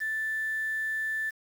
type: tone with quantisation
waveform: sine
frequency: 1760 Hz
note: A6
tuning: in tune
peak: -28 dBFS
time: 0-1.31 s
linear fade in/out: 20 ms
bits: 8
effects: none